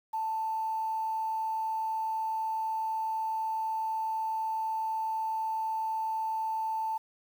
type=tone with quantisation; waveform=sine; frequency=884 Hz; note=A5; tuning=8 cents sharp; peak=-29 dBFS; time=0.13-6.98 s; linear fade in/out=10 ms; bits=9; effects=none